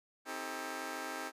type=chord; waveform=10% pulse; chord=A half-diminished seventh; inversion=first; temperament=just; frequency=264 / 316.8 / 396 / 440 Hz; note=C4 / Eb4 / G4 / A4; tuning=+16 / +31 / +18 / 0 cents; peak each=-37 / -36 / -39 / -39 dBFS; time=0.25-1.32 s; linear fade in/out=50 ms; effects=resampled to 32000 Hz